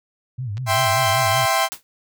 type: tone with vibrato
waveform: sine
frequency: 114.5 Hz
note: A#2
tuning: 31 cents flat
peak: -24 dBFS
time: 0.38-1.46 s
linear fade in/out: 10 ms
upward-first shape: sine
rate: 5.2 Hz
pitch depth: 240 cents each way
type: clicks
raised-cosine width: 0.2 ms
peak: -24 dBFS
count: 2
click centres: 0.571 / 0.579 s
type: chord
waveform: sawtooth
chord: C major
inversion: first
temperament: equal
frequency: 659.3 / 784 / 1046.5 Hz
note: E5 / G5 / C6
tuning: 0 / 0 / 0 cents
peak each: -18 / -17 / -17 dBFS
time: 0.66-1.69 s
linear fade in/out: 50 ms
type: noise with exponential decay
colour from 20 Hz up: white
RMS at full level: -26 dBFS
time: 1.72-1.83 s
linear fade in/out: 0 ms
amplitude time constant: 22 ms
effects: none